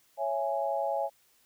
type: chord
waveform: sine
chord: C# minor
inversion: none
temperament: just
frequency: 554.4 / 665.2 / 831.5 Hz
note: C#5 / E5 / G#5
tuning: 0 / +16 / +2 cents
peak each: -32 dBFS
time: 0.17-1.1 s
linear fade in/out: 50 ms
effects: white hiss -66 dBFS RMS until 1.45 s